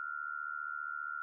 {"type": "tone with amplitude modulation", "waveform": "sine", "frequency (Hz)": 1396.9, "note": "F6", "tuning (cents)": 0, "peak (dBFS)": -33, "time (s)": [0, 1.22], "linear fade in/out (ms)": 0, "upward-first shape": "sine", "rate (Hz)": 75, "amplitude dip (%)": 100, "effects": []}